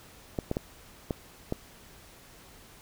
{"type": "clicks", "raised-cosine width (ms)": 2, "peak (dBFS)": -15, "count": 5, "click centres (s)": [0.388, 0.514, 0.569, 1.108, 1.524], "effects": ["pink hiss -53 dBFS RMS until 2.81 s"]}